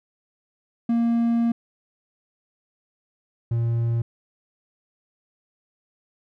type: tone pair in turn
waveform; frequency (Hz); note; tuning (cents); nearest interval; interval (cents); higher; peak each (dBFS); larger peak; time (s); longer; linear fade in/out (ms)
triangle; 233.1 / 116.55; A#3 / A#2; 0 / 0; octave; 1200; first; -16 / -18; first; 0.89-1.52 / 3.51-4.02; first; 5
effects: none